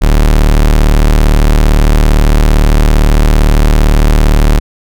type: tone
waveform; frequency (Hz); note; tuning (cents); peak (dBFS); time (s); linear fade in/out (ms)
40% pulse; 37.67; D1; +45; -3; 0.01-4.6; 20
effects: none